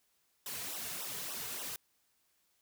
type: noise with flanger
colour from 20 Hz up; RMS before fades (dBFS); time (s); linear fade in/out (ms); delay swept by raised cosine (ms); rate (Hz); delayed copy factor
white; -41; 0.46-1.76; 2; 0.43 to 3.63; 3.5; -1
effects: white hiss -75 dBFS RMS until 2.61 s